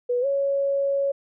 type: tone with pitch glide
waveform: sine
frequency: 489.4 to 555.7 Hz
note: B4 to C#5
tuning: -16 to +4 cents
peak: -20 dBFS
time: 0.09-1.12 s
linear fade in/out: 10 ms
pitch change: +220 cents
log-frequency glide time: 0.21-0.26 s
effects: none